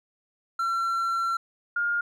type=tone pair in turn; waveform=triangle / sine; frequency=1357 / 1415.1 Hz; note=E6 / F6; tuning=+50 / +22 cents; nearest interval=minor second; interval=72 cents; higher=second; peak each=-22 / -23 dBFS; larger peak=first; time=0.59-1.37 / 1.76-2.01 s; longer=first; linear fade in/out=5 ms; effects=none